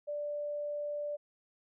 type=tone; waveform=sine; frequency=587.3 Hz; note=D5; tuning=in tune; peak=-34 dBFS; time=0.07-1.17 s; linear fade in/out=20 ms; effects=none